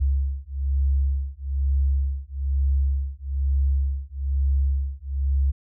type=beating tone pair; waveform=sine; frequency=67.9 / 69 Hz; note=C#2 / C#2; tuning=-35 / -7 cents; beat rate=1.1 Hz; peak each=-23 dBFS; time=0-5.52 s; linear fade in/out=20 ms; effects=none